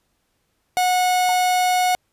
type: tone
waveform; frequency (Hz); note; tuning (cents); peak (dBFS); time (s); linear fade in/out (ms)
45% pulse; 730; F#5; -24; -16; 0.77-1.95; 0
type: tone with exponential decay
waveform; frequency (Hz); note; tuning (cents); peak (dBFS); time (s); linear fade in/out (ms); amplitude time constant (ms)
sine; 898; A5; +35; -24; 1.29-1.41; 0; 25
effects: pink hiss -69 dBFS RMS until 2.12 s + resampled to 32000 Hz